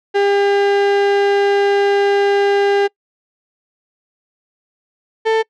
35% pulse tone pair in turn, 401.6 / 444.1 Hz, G4 / A4, +42 / +16 cents, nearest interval major second, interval 174 cents, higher second, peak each -10 dBFS, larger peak neither, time 0.14-2.88 / 5.25-5.43 s, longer first, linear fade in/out 20 ms, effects noise-tail reverb RT60 0.1 s tail -26 dB re dry + low-pass 3000 Hz 12 dB/octave

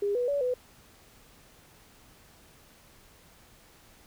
sine tone with pitch steps, 405.6 / 489.9 / 569 / 499.5 Hz, G#4 / B4 / C#5 / B4, -41 / -14 / +45 / +20 cents, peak -25 dBFS, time 0.02-0.54 s, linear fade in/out 5 ms, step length 130 ms, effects pink hiss -57 dBFS RMS until 4.06 s

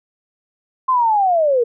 sine linear sweep, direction down, 1057 to 454.8 Hz, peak -12 dBFS, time 0.88-1.64 s, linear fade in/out 10 ms, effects none

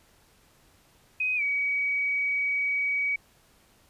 sine tone with pitch glide, 2513 to 2265 Hz, D#7 to C#7, +17 to +37 cents, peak -24 dBFS, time 1.2-3.16 s, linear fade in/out 5 ms, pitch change -180 cents, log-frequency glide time 1.36-1.42 s, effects pink hiss -61 dBFS RMS until 3.89 s + resampled to 32000 Hz

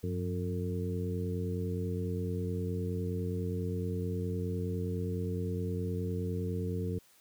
harmonic tone with a mistuned harmonic, 89.7 Hz, F2, 47 cents sharp, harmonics 1 / 2 / 3 / 4 / 5, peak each -34 / -37 / -42 / -43 / -39 dBFS, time 0.03-6.99 s, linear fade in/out 10 ms, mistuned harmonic 1, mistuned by +98 cents, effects white hiss -63 dBFS RMS until 7.2 s

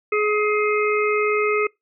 harmonic tone, 421.2 Hz, G#4, 24 cents sharp, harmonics 1 / 3 / 5 / 6, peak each -19 / -24 / -26 / -27 dBFS, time 0.12-1.67 s, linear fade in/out 5 ms, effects noise-tail reverb RT60 0.2 s tail -26 dB re dry

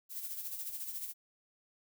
violet noise with tremolo, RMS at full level -39 dBFS, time 0.09-1.14 s, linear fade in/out 50 ms, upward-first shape sine, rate 14 Hz, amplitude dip 55%, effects none

